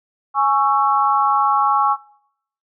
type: chord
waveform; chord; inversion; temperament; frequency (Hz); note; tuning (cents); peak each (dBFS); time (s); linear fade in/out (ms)
sine; C# minor; second; just; 831.5 / 1108.7 / 1330.5; G#5 / C#6 / E6; +2 / 0 / +16; -17 / -16 / -21; 0.34-1.97; 50
effects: noise-tail reverb RT60 0.7 s tail -22 dB re dry

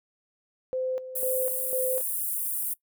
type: tone with tremolo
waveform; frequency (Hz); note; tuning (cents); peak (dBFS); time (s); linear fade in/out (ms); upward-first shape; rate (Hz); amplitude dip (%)
sine; 515; C5; -28; -26; 0.73-2.01; 0; square; 2; 70
type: high-pass noise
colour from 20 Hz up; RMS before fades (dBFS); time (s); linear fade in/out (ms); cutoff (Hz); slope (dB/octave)
pink; -30; 1.15-2.74; 10; 9300; 48
effects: noise-tail reverb RT60 0.1 s tail -20 dB re dry

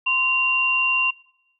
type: tone pair together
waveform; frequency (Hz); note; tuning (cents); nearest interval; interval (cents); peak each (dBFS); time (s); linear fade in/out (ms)
sine; 1036 / 2766; C6 / F7; -17 / -17; octave + perfect fourth; 1700; -26 / -18; 0.06-1.11; 10
effects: noise-tail reverb RT60 0.8 s tail -22 dB re dry

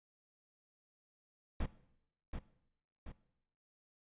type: noise with echo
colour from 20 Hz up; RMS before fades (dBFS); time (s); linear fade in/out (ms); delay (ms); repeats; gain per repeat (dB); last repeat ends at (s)
brown; -35; 1.6-1.66; 5; 730; 2; -6; 3.12
effects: noise-tail reverb RT60 0.8 s tail -17 dB re dry + resampled to 8000 Hz

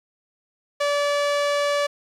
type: tone with low-pass filter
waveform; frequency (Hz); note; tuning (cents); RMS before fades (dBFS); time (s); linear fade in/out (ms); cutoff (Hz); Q
sawtooth; 577; D5; -31; -22; 0.8-1.87; 10; 7000; 0.6
effects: 9-bit

